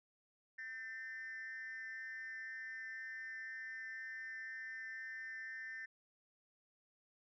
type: tone with amplitude modulation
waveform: sine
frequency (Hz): 1801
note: A6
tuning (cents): +40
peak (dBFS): -39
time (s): 0.58-5.86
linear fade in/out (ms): 10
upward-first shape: sine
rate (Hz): 235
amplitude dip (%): 90
effects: tanh soft clip ceiling -39 dBFS